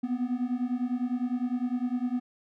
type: beating tone pair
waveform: triangle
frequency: 242.6 / 252.5 Hz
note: B3 / B3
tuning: -31 / +39 cents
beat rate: 9.9 Hz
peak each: -28 dBFS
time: 0.03-2.2 s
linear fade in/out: 10 ms
effects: none